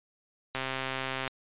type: click train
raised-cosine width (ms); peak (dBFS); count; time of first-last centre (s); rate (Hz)
0.3; -16; 97; 0.55-1.277; 132
effects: resampled to 8000 Hz